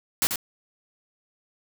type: noise with echo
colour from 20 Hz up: white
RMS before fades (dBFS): -22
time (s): 0.22-0.27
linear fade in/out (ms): 0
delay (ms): 88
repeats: 1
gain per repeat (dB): -6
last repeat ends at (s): 0.358
effects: none